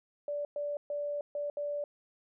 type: tone bursts at uneven times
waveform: sine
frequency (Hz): 582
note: D5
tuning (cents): -16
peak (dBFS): -32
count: 5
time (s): 0.28-0.45 / 0.56-0.77 / 0.9-1.21 / 1.35-1.5 / 1.57-1.84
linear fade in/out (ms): 2
effects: none